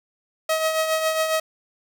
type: tone with tremolo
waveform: sawtooth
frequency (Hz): 636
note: D#5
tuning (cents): +38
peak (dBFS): -14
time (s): 0.49-1.4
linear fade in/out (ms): 5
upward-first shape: triangle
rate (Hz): 7.3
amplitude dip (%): 55
effects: none